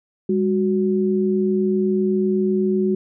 sine tone pair together, 202.1 / 370 Hz, G#3 / F#4, -47 / 0 cents, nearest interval minor seventh, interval 1047 cents, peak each -19 dBFS, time 0.29-2.95 s, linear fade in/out 5 ms, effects none

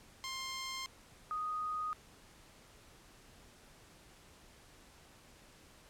10% pulse / sine tone pair in turn, 1056 / 1244 Hz, C6 / D#6, +16 / -1 cents, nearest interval minor third, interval 283 cents, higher second, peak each -31 / -35 dBFS, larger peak first, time 0.24-0.86 / 1.31-1.93 s, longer neither, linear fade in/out 0 ms, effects pink hiss -60 dBFS RMS until 5.89 s + low-pass 11000 Hz 12 dB/octave

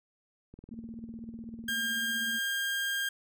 click train, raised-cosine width 3 ms, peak -36 dBFS, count 24, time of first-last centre 0.54-1.69 s, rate 20 Hz
sine tone with tremolo, 228.3 Hz, A#3, 36 cents flat, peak -37 dBFS, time 0.71-2.39 s, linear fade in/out 5 ms, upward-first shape triangle, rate 16 Hz, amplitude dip 70%
30% pulse tone, 1607 Hz, G6, 43 cents sharp, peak -27 dBFS, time 1.68-3.09 s, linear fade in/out 5 ms
effects none

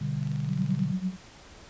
sine chord, G major, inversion first, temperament equal, 123.47 / 146.83 / 196 Hz, B2 / D3 / G3, 0 / 0 / 0 cents, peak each -33 / -29 / -35 dBFS, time 0.01-0.92 s, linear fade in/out 5 ms
click train, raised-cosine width 0.2 ms, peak -31 dBFS, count 15, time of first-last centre 0.23-0.836 s, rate 23.1 Hz
sine tone with tremolo, 185.4 Hz, F#3, 4 cents sharp, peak -23 dBFS, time 0.46-1.17 s, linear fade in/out 50 ms, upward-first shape triangle, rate 8.7 Hz, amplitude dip 95%
effects pink hiss -50 dBFS RMS until 1.69 s + resampled to 16000 Hz

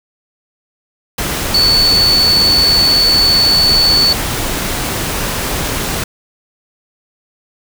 sine tone in noise, 4459 Hz, C#8, 9 cents sharp, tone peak -8 dBFS, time 1.54-4.13 s, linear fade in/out 5 ms, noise pink, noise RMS -18 dBFS, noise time 1.18-6.04 s, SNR +7 dB, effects none

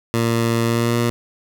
15% pulse tone with pitch glide, 115.8 to 118.51 Hz, A#2 to A#2, -11 to +29 cents, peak -10 dBFS, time 0.14-1.1 s, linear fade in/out 0 ms, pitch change +40 cents, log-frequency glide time 0.65-0.97 s, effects none

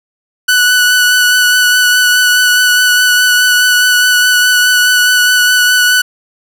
sawtooth tone with vibrato, 1484 Hz, F#6, 5 cents sharp, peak -3 dBFS, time 0.48-6.02 s, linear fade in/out 10 ms, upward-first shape sine, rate 4.8 Hz, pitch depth 15 cents each way, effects none

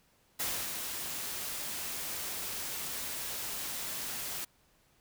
white noise with ADSR envelope, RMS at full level -33 dBFS, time 0.39-4.45 s, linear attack 14 ms, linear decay 290 ms, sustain -5 dB, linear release 9 ms, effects pink hiss -68 dBFS RMS until 5 s

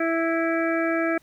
harmonic tone, 329.6 Hz, E4, in tune, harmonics 1 / 2 / 4 / 5 / 6 / 7, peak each -24 / -26 / -31 / -30 / -36 / -33 dBFS, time 0-1.18 s, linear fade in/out 5 ms, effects pink hiss -60 dBFS RMS until 1.22 s

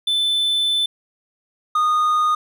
triangle tone pair in turn, 3520 / 1231.6 Hz, A7 / D#6, 0 / -18 cents, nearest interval octave + tritone, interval 1818 cents, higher first, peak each -15 / -13 dBFS, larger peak second, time 0.07-0.86 / 1.75-2.35 s, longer first, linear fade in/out 5 ms, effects none

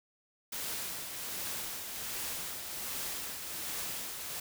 white noise with tremolo, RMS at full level -37 dBFS, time 0.52-4.4 s, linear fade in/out 5 ms, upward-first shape triangle, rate 1.3 Hz, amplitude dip 45%, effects none

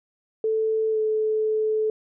sine tone with pitch glide, 440 to 433.7 Hz, A4 to A4, 0 to -25 cents, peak -20 dBFS, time 0.44-1.9 s, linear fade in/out 2 ms, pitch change -25 cents, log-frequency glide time 0.91-0.98 s, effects none

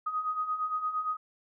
sine beating tone pair, 1244.5 / 1253.2 Hz, D#6 / D#6, 0 / +12 cents, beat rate 8.7 Hz, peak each -36 / -30 dBFS, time 0.06-1.17 s, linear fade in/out 10 ms, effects none

